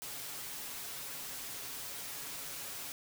white noise with comb filter, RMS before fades -43 dBFS, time 0.02-2.92 s, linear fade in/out 0 ms, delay 7.2 ms, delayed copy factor +0.55, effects none

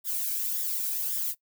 violet noise with flanger, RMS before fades -30 dBFS, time 0.04-1.35 s, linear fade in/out 50 ms, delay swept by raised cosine 0.57 to 1.3 ms, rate 1.8 Hz, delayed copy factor +0.6, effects noise-tail reverb RT60 0.1 s tail -19 dB re dry

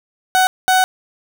30% pulse tone bursts at uneven times, 747 Hz, F#5, 16 cents sharp, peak -8 dBFS, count 2, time 0.35-0.47 / 0.68-0.84 s, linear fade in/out 0 ms, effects none

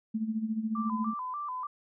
sine tone with tremolo, 220 Hz, A3, in tune, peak -26 dBFS, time 0.14-1.14 s, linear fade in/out 10 ms, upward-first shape sine, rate 14 Hz, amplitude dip 70%
sine tone with vibrato, 1090 Hz, C#6, 29 cents flat, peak -33 dBFS, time 0.75-1.67 s, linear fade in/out 5 ms, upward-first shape square, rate 3.4 Hz, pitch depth 130 cents each way
effects none

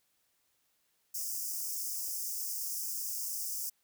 white high-pass noise, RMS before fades -37 dBFS, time 1.14-3.7 s, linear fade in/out 10 ms, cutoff 5000 Hz, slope 96 dB/octave, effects white hiss -75 dBFS RMS until 3.83 s

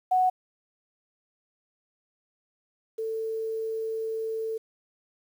sine tone pair in turn, 740 / 444.8 Hz, F#5 / A4, 0 / +19 cents, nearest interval major sixth, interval 881 cents, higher first, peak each -19 / -28 dBFS, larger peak first, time 0.11-0.3 / 2.98-4.58 s, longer second, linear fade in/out 10 ms, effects 9-bit

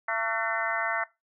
harmonic tone with a mistuned harmonic, 225.5 Hz, A3, 43 cents sharp, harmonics 3 / 4 / 5 / 6 / 7 / 8 / 9, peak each -34 / -34 / -34 / -34 / -34 / -34 / -34 dBFS, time 0.08-1.04 s, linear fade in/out 5 ms, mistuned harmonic 7, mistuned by -77 cents, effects noise-tail reverb RT60 0.2 s tail -18 dB re dry

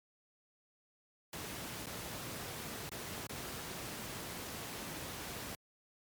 pink noise with dropouts, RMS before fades -43 dBFS, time 1.33-5.55 s, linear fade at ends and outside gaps 1 ms, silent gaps 1.859-1.868 / 2.893-2.917 / 3.268-3.294 s, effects high-pass 80 Hz 12 dB/octave + MP3 96 kbps

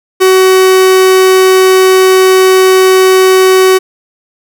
45% pulse tone, 375.9 Hz, F#4, 27 cents sharp, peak -3 dBFS, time 0.2-3.79 s, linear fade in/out 20 ms, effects none

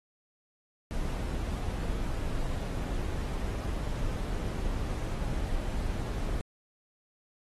brown noise, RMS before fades -32 dBFS, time 0.91-6.41 s, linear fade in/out 0 ms, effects AAC 32 kbps

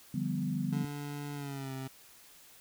sine chord, G dominant seventh, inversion second, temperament equal with one note detuned, 146.83 / 172.21 / 196 / 246.9 Hz, D3 / F3 / G3 / B3, 0 / -24 / 0 / 0 cents, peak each -36 dBFS, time 0.14-0.85 s, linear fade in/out 5 ms
25% pulse tone with pitch glide, 144.8 to 132.78 Hz, D3 to C3, -24 to +26 cents, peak -34 dBFS, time 0.72-1.88 s, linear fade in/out 10 ms, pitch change -150 cents, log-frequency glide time 1.34-1.73 s
effects white hiss -57 dBFS RMS until 2.6 s

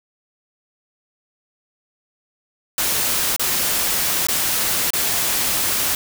white noise with dropouts, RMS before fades -20 dBFS, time 2.78-5.95 s, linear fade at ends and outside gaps 2 ms, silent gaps 3.363-3.395 / 4.269-4.285 / 4.905-4.934 s, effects none

